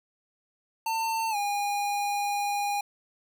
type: tone with pitch glide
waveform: square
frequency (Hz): 899 to 814.9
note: A5 to G#5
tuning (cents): +37 to -33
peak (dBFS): -27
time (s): 0.86-2.81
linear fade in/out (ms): 5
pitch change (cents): -170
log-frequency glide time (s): 1.3-1.36
effects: none